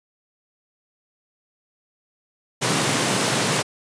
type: high-pass noise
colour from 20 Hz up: pink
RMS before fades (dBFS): -21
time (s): 2.61-3.63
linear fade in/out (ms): 20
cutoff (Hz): 110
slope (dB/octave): 96
effects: resampled to 22050 Hz